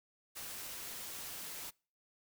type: noise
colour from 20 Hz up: white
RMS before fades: -45 dBFS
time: 0.35-1.71 s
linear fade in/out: 20 ms
effects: noise-tail reverb RT60 0.4 s tail -26 dB re dry